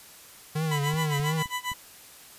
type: tone with vibrato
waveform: square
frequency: 151 Hz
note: D3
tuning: 48 cents sharp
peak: -26 dBFS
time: 0.55-1.43 s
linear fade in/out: 10 ms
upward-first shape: triangle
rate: 2.8 Hz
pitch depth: 120 cents each way
type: tone with tremolo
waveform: 20% pulse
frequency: 995 Hz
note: B5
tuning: 13 cents sharp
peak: -22 dBFS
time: 0.71-1.74 s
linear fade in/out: 5 ms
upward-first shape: sine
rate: 7.4 Hz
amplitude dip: 95%
type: click train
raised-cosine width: 5 ms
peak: -29 dBFS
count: 4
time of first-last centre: 0.94-1.717 s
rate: 3.86 Hz
effects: white hiss -49 dBFS RMS until 2.38 s + resampled to 32000 Hz